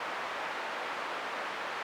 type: band-pass noise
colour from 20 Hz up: pink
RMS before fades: -37 dBFS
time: 0-1.83 s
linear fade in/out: 5 ms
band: 700 to 2000 Hz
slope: 12 dB/octave
effects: none